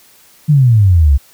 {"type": "exponential sweep", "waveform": "sine", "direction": "down", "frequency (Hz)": [156.5, 65.3], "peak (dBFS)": -5, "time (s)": [0.48, 1.18], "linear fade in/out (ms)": 20, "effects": ["white hiss -46 dBFS RMS until 1.33 s"]}